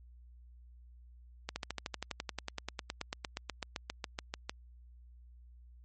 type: slowing click train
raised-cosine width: 0.2 ms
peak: -19 dBFS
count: 29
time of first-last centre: 1.49-4.495 s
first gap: 70 ms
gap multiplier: 1.03
effects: added 60 Hz sine -53 dBFS peak until 5.84 s + MP3 32 kbps